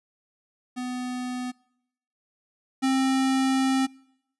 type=tone pair in turn; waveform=square; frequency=250 / 264.9 Hz; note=B3 / C4; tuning=+21 / +22 cents; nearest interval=minor second; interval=101 cents; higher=second; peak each=-30 / -21 dBFS; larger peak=second; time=0.76-1.52 / 2.82-3.87 s; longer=second; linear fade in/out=20 ms; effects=noise-tail reverb RT60 0.8 s tail -25 dB re dry + resampled to 24000 Hz